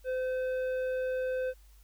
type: tone with tanh clipping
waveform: triangle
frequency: 513 Hz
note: C5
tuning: 34 cents flat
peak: -31 dBFS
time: 0.04-1.54 s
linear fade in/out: 50 ms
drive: 13 dB
effects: added 50 Hz sine -54 dBFS peak until 1.83 s + white hiss -66 dBFS RMS until 1.83 s